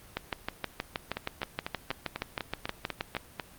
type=two click trains; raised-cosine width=0.3 ms; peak=-14 / -16 dBFS; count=20 / 10; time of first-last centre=0.17-3.167 / 1.17-3.398 s; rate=6.34 / 4.04 Hz; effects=pink hiss -53 dBFS RMS until 3.58 s + Opus 32 kbps

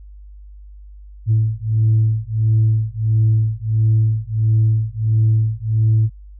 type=beating tone pair; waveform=sine; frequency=109.4 / 110.9 Hz; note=A2 / A2; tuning=-9 / +14 cents; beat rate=1.5 Hz; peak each=-15 / -15 dBFS; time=1.26-6.1 s; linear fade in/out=50 ms; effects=tanh soft clip ceiling -8 dBFS + added 50 Hz sine -36 dBFS peak until 6.39 s

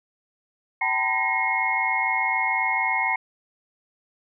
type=tone cluster; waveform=sine; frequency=771 / 898 / 1002 / 1875 / 2163 Hz; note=G5 / A5 / B5 / A#6 / C#7; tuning=-29 / +35 / +25 / +10 / -43 cents; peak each=-29 / -28 / -30 / -31 / -23 dBFS; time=0.81-3.16 s; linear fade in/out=5 ms; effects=none

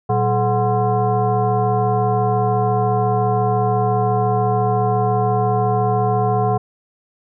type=tone with frequency modulation; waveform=sine; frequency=426.4 Hz; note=G#4; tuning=46 cents sharp; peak=-14 dBFS; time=0.09-6.58 s; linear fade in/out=10 ms; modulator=309 Hz; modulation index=1.6; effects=none

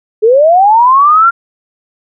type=linear sweep; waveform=sine; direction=up; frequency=415.3 to 1399 Hz; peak=-3 dBFS; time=0.22-1.31 s; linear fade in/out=20 ms; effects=none

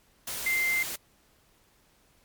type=tone in noise; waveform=sine; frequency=2088 Hz; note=C7; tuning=4 cents flat; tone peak=-24 dBFS; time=0.46-0.83 s; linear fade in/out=5 ms; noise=white; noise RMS=-35 dBFS; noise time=0.27-0.96 s; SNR=+8 dB; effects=pink hiss -64 dBFS RMS until 2.24 s + MP3 96 kbps

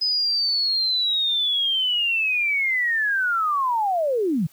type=linear sweep; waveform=sine; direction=down; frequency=5050 to 139.5 Hz; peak=-19 dBFS; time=0.01-4.47 s; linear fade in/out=10 ms; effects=white hiss -55 dBFS RMS until 4.52 s

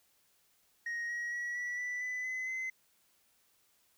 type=tone with pitch steps; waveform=sine; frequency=1876 / 1900 / 1924.3 / 1948.9 / 1973.8 / 1999.1 / 2025 / 2051 Hz; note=A#6 / A#6 / B6 / B6 / B6 / B6 / B6 / C7; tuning=+11 / +33 / -45 / -23 / -2 / +21 / +43 / -35 cents; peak=-32 dBFS; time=0.86-2.7 s; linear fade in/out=5 ms; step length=230 ms; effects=tanh soft clip ceiling -34 dBFS + white hiss -71 dBFS RMS until 3.97 s

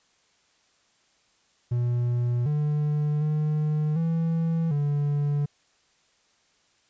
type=tone with pitch steps; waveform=triangle; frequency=121.1 / 149.1 / 152.1 / 164.7 / 145 Hz; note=B2 / D3 / D#3 / E3 / D3; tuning=-34 / +27 / -39 / -1 / -22 cents; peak=-20 dBFS; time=1.71-5.46 s; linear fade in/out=10 ms; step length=750 ms; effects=white hiss -65 dBFS RMS until 6.89 s + resampled to 16000 Hz

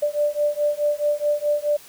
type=beating tone pair; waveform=sine; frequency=587.3 / 592 Hz; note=D5 / D5; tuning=0 / +14 cents; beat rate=4.7 Hz; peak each=-22 dBFS; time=0.02-1.77 s; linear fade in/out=10 ms; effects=white hiss -46 dBFS RMS until 1.88 s

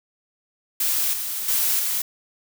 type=noise with level steps; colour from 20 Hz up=blue; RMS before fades=-22 / -28 / -21 / -24 dBFS; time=0.8-2.02 s; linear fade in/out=5 ms; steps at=1.13 / 1.48 / 1.79 s; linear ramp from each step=5 ms; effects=none

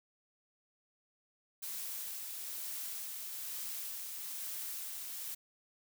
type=noise with tremolo; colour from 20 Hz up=blue; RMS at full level=-41 dBFS; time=1.62-5.35 s; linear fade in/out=10 ms; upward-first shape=sine; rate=1.1 Hz; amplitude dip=25%; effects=none

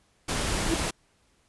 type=noise; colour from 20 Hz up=pink; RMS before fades=-28 dBFS; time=0.28-0.91 s; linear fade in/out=10 ms
type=tone with exponential growth; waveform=sine; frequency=329.6 Hz; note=E4; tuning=in tune; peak=-19 dBFS; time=0.6-0.74 s; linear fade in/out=1 ms; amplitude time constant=29 ms
effects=pink hiss -66 dBFS RMS until 1.48 s + resampled to 24000 Hz

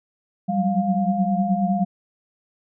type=tone cluster; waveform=sine; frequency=181.2 / 187.9 / 197.5 / 703 Hz; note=F#3 / F#3 / G3 / F5; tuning=-36 / +27 / +13 / +11 cents; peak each=-28 / -25 / -21 / -24 dBFS; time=0.48-1.85 s; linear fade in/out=20 ms; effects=none

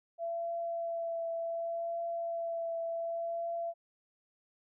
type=tone with vibrato; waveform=sine; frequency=672 Hz; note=E5; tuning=33 cents sharp; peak=-33 dBFS; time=0.18-3.74 s; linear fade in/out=50 ms; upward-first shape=triangle; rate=0.67 Hz; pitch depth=17 cents each way; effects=none

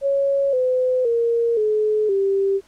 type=tone with pitch steps; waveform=sine; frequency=554.4 / 508.4 / 466.2 / 427.5 / 392 Hz; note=C#5 / C5 / A#4 / A4 / G4; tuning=0 / -50 / 0 / -50 / 0 cents; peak=-16 dBFS; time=0.01-2.61 s; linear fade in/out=50 ms; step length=520 ms; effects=pink hiss -55 dBFS RMS until 2.67 s + low-pass 10000 Hz 12 dB/octave

